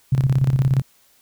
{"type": "tone with tremolo", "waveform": "sine", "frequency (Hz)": 132.5, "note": "C3", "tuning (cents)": 22, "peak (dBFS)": -12, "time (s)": [0.12, 0.82], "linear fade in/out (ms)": 5, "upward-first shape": "square", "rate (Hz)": 17, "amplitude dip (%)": 65, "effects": ["white hiss -57 dBFS RMS until 1.21 s"]}